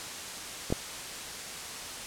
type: clicks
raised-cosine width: 2 ms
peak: -21 / -12 dBFS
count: 2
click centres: 0.703 / 0.725 s
effects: white hiss -39 dBFS RMS until 2.06 s + low-pass 9000 Hz 12 dB/octave